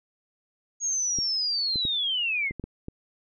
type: linear sweep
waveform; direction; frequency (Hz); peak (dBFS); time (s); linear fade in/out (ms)
sine; down; 6645 to 2046; -24; 0.8-2.52; 50
type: clicks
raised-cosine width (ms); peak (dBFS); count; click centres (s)
3; -22; 7; 1.187 / 1.758 / 1.852 / 2.51 / 2.597 / 2.64 / 2.884
effects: none